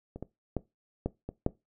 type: clicks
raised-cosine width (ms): 2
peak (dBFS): -27 / -24 / -16 / -16 / -23 / -12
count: 6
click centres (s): 0.16 / 0.226 / 0.567 / 1.06 / 1.29 / 1.464
effects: noise-tail reverb RT60 0.2 s tail -19 dB re dry